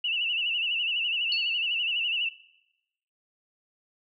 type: tone with vibrato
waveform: sine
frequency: 2794 Hz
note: F7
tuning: in tune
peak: -25 dBFS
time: 0.04-2.29 s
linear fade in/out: 5 ms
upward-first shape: sine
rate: 12 Hz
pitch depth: 100 cents each way
type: tone with exponential decay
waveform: sine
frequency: 4400 Hz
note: C#8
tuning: 14 cents flat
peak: -25 dBFS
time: 1.32-1.67 s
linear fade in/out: 1 ms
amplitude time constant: 74 ms
effects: noise-tail reverb RT60 0.9 s tail -19 dB re dry